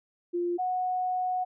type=tone pair in turn; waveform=sine; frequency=349.2 / 734.8 Hz; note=F4 / F#5; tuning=0 / -12 cents; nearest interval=octave + minor second; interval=1288 cents; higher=second; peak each=-26 dBFS; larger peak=neither; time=0.33-0.58 / 0.58-1.45 s; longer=second; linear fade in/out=20 ms; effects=none